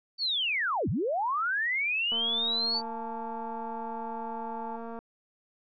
sine linear two-way sweep, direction down then up, 4593 to 78 to 4593 Hz, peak -26 dBFS, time 0.18-2.82 s, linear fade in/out 50 ms, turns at 0.89 s
click train, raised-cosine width 1 ms, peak -28 dBFS, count 661, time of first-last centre 2.12-4.99 s, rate 230 Hz
sine tone, 880 Hz, A5, in tune, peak -36 dBFS, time 2.74-4.77 s, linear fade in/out 10 ms
effects none

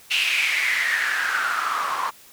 white noise with band-pass filter sweep, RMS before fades -23 dBFS, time 0.1-2.11 s, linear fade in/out 20 ms, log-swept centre 2800 to 1000 Hz, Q 6.7, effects white hiss -49 dBFS RMS until 2.32 s

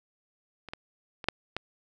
clicks, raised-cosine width 0.3 ms, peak -26 / -20 / -23 / -7 / -15 dBFS, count 5, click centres 0.687 / 0.735 / 1.242 / 1.286 / 1.566 s, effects none

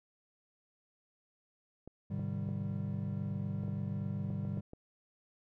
clicks, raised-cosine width 2 ms, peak -34 dBFS, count 9, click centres 1.876 / 2.195 / 2.489 / 3.635 / 3.681 / 4.304 / 4.45 / 4.574 / 4.734 s
triangle chord, Ab major seventh, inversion none, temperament equal with one note detuned, 103.83 / 130.81 / 152.19 / 196 Hz, Ab2 / C3 / Eb3 / G3, 0 / 0 / -38 / 0 cents, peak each -37 / -41 / -38 / -37 dBFS, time 2.1-4.61 s, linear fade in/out 10 ms
effects none

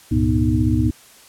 sine tone cluster, 70.5 / 102.2 / 118.2 / 243.8 / 309.9 Hz, C#2 / G#2 / A#2 / B3 / D#4, +30 / -27 / +24 / -22 / -7 cents, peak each -21 dBFS, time 0.11-0.91 s, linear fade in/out 10 ms, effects white hiss -47 dBFS RMS until 1.28 s + low-pass 12000 Hz 12 dB/octave

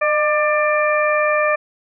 harmonic tone with a mistuned harmonic, 594 Hz, D5, 20 cents sharp, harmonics 1 / 2 / 3 / 4, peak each -17 / -20 / -22 / -23 dBFS, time 0.01-1.56 s, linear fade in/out 10 ms, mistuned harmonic 1, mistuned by +36 cents, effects none

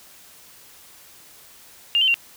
sine tone with pitch steps, 2809 / 3076 / 2764 Hz, F7 / G7 / F7, +9 / -33 / -19 cents, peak -15 dBFS, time 1.95-2.142 s, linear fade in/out 0 ms, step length 64 ms, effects white hiss -48 dBFS RMS until 2.36 s

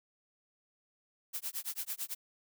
blue noise with tremolo, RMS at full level -36 dBFS, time 1.33-2.15 s, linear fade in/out 20 ms, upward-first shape sine, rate 9 Hz, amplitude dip 100%, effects none

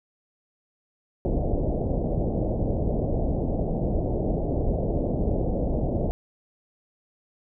pink low-pass noise, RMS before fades -25 dBFS, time 1.25-6.11 s, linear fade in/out 0 ms, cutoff 690 Hz, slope 48 dB/octave, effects none

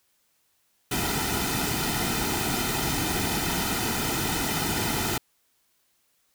pink noise with comb filter, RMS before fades -27 dBFS, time 0.91-5.18 s, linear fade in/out 5 ms, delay 1.8 ms, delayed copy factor -0.7, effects white hiss -69 dBFS RMS until 6.34 s

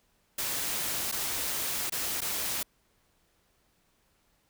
white noise with dropouts, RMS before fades -32 dBFS, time 0.38-2.63 s, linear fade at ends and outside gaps 5 ms, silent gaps 1.116-1.122 / 1.898-1.921 / 2.207-2.216 s, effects pink hiss -70 dBFS RMS until 4.49 s

